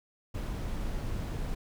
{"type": "noise", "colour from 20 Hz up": "brown", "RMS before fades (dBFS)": -34, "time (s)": [0.34, 1.55], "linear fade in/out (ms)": 10, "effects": []}